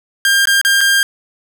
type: tone with dropouts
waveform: sawtooth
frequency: 1601 Hz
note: G6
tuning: 36 cents sharp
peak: -6 dBFS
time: 0.25-1.03 s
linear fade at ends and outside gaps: 1 ms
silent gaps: 0.455-0.472 / 0.614-0.649 / 0.808-0.812 s
effects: none